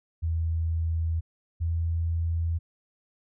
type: tone pair in turn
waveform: sine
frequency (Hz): 81.9 / 83.14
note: E2 / E2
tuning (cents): -11 / +15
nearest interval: unison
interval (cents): 26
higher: second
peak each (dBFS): -24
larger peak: neither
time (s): 0.22-1.21 / 1.6-2.59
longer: neither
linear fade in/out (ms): 20
effects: none